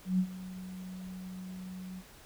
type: tone with ADSR envelope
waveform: sine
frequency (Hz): 185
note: F#3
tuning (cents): 0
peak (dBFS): -23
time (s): 0.05-2.03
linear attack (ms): 140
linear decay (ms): 71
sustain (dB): -17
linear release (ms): 48
effects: pink hiss -55 dBFS RMS until 2.25 s